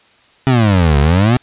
25% pulse exponential two-way sweep, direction down then up, 136.1 to 69.3 to 128.9 Hz, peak -5 dBFS, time 0.47-1.37 s, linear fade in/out 0 ms, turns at 0.99 s, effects white hiss -50 dBFS RMS until 1.42 s + resampled to 8000 Hz

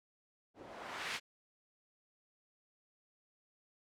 blue noise with low-pass filter sweep, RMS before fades -44 dBFS, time 0.54-1.2 s, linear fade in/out 50 ms, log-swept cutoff 370 to 3000 Hz, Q 1, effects none

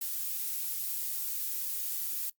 violet noise, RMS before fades -34 dBFS, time 0.01-2.3 s, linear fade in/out 5 ms, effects noise-tail reverb RT60 0.1 s tail -21 dB re dry + Opus 48 kbps

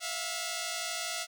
5% pulse tone pair together, 659.3 / 711.7 Hz, E5 / F5, 0 / +33 cents, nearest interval minor second, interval 133 cents, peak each -25 dBFS, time 0-1.27 s, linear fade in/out 50 ms, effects none

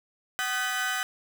35% pulse tone cluster, 755 / 1238 / 1514 / 1721 / 1962 Hz, F#5 / D#6 / F#6 / A6 / B6, +35 / -9 / +39 / -39 / -12 cents, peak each -34 / -33 / -28 / -37 / -33 dBFS, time 0.39-1.03 s, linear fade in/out 0 ms, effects none

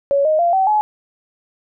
sine tone with pitch steps, 560 / 621.4 / 689.4 / 765 / 848.8 Hz, C#5 / D#5 / F5 / G5 / G#5, +18 / -2 / -23 / -42 / +38 cents, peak -12 dBFS, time 0.11-0.81 s, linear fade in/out 0 ms, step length 140 ms, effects none

